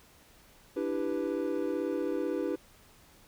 triangle chord, E minor seventh, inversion third, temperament equal, 293.7 / 329.6 / 392 / 493.9 Hz, D4 / E4 / G4 / B4, 0 / 0 / 0 / 0 cents, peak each -33 dBFS, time 0.76-2.56 s, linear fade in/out 10 ms, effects pink hiss -59 dBFS RMS until 3.27 s

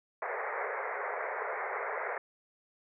pink band-pass noise, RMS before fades -36 dBFS, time 0.22-2.18 s, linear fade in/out 2 ms, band 410 to 2200 Hz, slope 96 dB/octave, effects none

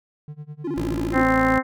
triangle tone with tremolo, 149.5 Hz, D3, 31 cents sharp, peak -29 dBFS, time 0.28-0.96 s, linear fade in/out 0 ms, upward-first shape sine, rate 9.7 Hz, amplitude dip 95%
triangle tone with vibrato, 311.1 Hz, D#4, in tune, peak -22 dBFS, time 0.64-1.24 s, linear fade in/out 10 ms, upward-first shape square, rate 15 Hz, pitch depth 190 cents each way
15% pulse tone, 55.2 Hz, A1, 6 cents sharp, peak -21 dBFS, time 0.76-1.59 s, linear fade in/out 10 ms
harmonic tone, 261.6 Hz, C4, in tune, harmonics 1 / 2 / 3 / 4 / 5 / 6 / 7 / 8, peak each -20 / -23 / -25 / -26 / -27 / -28 / -28 / -29 dBFS, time 1.12-1.63 s, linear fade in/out 50 ms
effects none

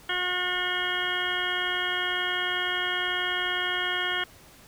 harmonic tone, 361.1 Hz, F#4, 42 cents flat, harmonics 1 / 2 / 3 / 4 / 5 / 6 / 8 / 9, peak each -37 / -37 / -37 / -31 / -32 / -35 / -34 / -32 dBFS, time 0.09-4.24 s, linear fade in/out 5 ms, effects pink hiss -52 dBFS RMS until 4.67 s

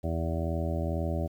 harmonic tone, 82.1 Hz, E2, 6 cents flat, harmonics 1 / 2 / 3 / 4 / 5 / 7 / 8 / 9, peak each -30 / -35 / -38 / -38 / -41 / -37 / -40 / -44 dBFS, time 0.03-1.28 s, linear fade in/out 20 ms, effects 10-bit

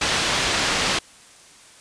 white low-pass noise, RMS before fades -22 dBFS, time 0.01-0.99 s, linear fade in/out 5 ms, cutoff 4300 Hz, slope 12 dB/octave, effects white hiss -48 dBFS RMS until 1.8 s + resampled to 22050 Hz

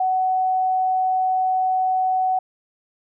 sine tone, 748 Hz, F#5, 19 cents sharp, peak -17 dBFS, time 0-2.39 s, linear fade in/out 5 ms, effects none

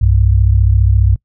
sine tone pair together, 63.28 / 98 Hz, B1 / G2, +43 / 0 cents, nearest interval minor sixth, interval 757 cents, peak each -10 dBFS, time 0.01-1.16 s, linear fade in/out 10 ms, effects noise-tail reverb RT60 0.1 s tail -24 dB re dry

